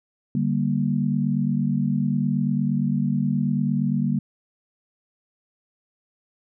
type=chord; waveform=sine; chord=G minor; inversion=second; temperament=just; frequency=147 / 196 / 235.2 Hz; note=D3 / G3 / Bb3; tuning=+2 / 0 / +16 cents; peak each=-24 dBFS; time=0.35-4.19 s; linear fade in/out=2 ms; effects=none